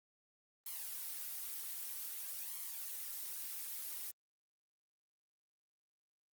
blue noise with flanger, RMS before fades -44 dBFS, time 0.66-4.11 s, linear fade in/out 5 ms, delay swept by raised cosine 0.93 to 4.53 ms, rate 0.52 Hz, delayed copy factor +1, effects Opus 24 kbps

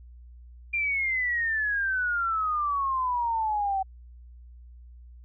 sine exponential sweep, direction down, 2398 to 759 Hz, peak -24 dBFS, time 0.73-3.83 s, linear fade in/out 10 ms, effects added 60 Hz sine -45 dBFS peak until 5.24 s

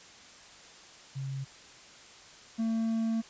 sine / triangle tone pair in turn, 135.3 / 225.3 Hz, C#3 / A3, -42 / +41 cents, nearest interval major sixth, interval 883 cents, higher second, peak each -33 / -25 dBFS, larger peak second, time 1.15-1.45 / 2.58-3.22 s, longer second, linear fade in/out 20 ms, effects white hiss -52 dBFS RMS until 3.29 s + resampled to 16000 Hz

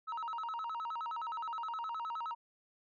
sine tone with vibrato, 1100 Hz, C#6, 14 cents flat, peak -34 dBFS, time 0.07-2.35 s, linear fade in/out 20 ms, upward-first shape square, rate 9.6 Hz, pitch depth 280 cents each way, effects tanh soft clip ceiling -36 dBFS

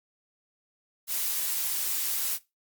blue noise, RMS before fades -29 dBFS, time 1.07-2.39 s, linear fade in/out 50 ms, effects noise-tail reverb RT60 0.2 s tail -17 dB re dry + Opus 48 kbps

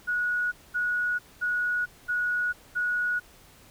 sine tone bursts, 1459 Hz, F#6, 25 cents flat, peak -24 dBFS, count 5, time 0.07-3.2 s, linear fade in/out 20 ms, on 450 ms, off 220 ms, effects pink hiss -54 dBFS RMS until 3.7 s

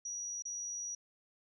sine tone with dropouts, 5800 Hz, F#8, 35 cents flat, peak -38 dBFS, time 0.05-0.95 s, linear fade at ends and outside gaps 5 ms, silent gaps 0.423-0.452 s, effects none

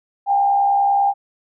sine tone with frequency modulation, 801 Hz, G5, 37 cents sharp, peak -13 dBFS, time 0.26-1.14 s, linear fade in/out 50 ms, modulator 70.1 Hz, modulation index 0.43, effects none

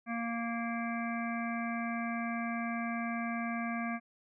harmonic tone, 232.5 Hz, A#3, 4 cents flat, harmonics 1 / 3 / 5 / 7 / 9 / 10, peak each -35 / -40 / -42 / -43 / -45 / -45 dBFS, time 0.06-4 s, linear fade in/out 50 ms, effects none

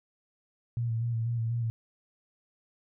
sine tone with vibrato, 115.9 Hz, A#2, 10 cents flat, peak -27 dBFS, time 0.77-1.7 s, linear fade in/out 0 ms, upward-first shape square, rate 4.1 Hz, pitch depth 33 cents each way, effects none

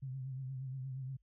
sine tone with vibrato, 131.7 Hz, C3, 12 cents sharp, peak -39 dBFS, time 0.02-1.17 s, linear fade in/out 10 ms, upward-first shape triangle, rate 8.5 Hz, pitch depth 67 cents each way, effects added 50 Hz sine -70 dBFS peak until 1.22 s

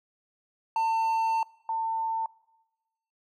triangle / sine tone pair in turn, 898 / 898 Hz, A5 / A5, +35 / +35 cents, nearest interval unison, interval 0 cents, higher neither, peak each -21 / -26 dBFS, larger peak first, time 0.76-1.43 / 1.69-2.26 s, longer first, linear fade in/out 2 ms, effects noise-tail reverb RT60 1.0 s tail -23 dB re dry

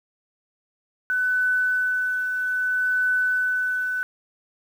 sine tone with tremolo, 1500 Hz, F#6, 23 cents sharp, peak -18 dBFS, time 1.1-4.03 s, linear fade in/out 0 ms, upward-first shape triangle, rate 0.62 Hz, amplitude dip 45%, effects 8-bit

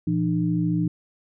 sine tone cluster, 114.8 / 168.4 / 302.4 Hz, A#2 / E3 / D#4, -26 / +37 / -49 cents, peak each -29 / -22 / -25 dBFS, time 0.07-0.88 s, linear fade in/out 5 ms, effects none

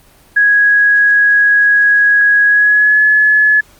sine tone with pitch glide, 1661.2 to 1707.9 Hz, G#6 to G#6, 0 to +48 cents, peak -6 dBFS, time 0.36-3.61 s, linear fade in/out 10 ms, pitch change +48 cents, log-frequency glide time 2.46-3.01 s, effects pink hiss -46 dBFS RMS until 3.79 s + Opus 24 kbps

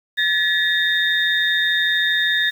sine tone cluster, 1726 / 1899 / 3670 Hz, A6 / A#6 / A#7, -34 / +32 / -28 cents, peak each -19 / -23 / -20 dBFS, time 0.17-2.51 s, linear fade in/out 20 ms, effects 7-bit

